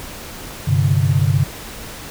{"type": "chord", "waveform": "sine", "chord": "G suspended fourth", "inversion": "none", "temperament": "equal", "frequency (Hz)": [98, 130.81, 146.83], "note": ["G2", "C3", "D3"], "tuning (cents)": [0, 0, 0], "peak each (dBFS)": -17, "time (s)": [0.67, 1.44], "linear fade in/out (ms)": 10, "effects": ["pink hiss -33 dBFS RMS until 2.1 s"]}